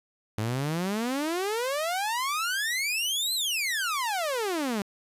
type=exponential two-way sweep; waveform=sawtooth; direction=up then down; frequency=103.83 to 4186 to 192.9 Hz; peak=-23 dBFS; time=0.38-4.82 s; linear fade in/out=0 ms; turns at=3.34 s; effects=resampled to 32000 Hz + 9-bit